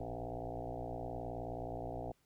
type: tone with frequency modulation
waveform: sine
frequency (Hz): 389.1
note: G4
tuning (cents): -13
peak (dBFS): -39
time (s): 0-2.12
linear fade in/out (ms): 5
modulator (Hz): 59.2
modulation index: 6.4
effects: pink hiss -75 dBFS RMS until 2.25 s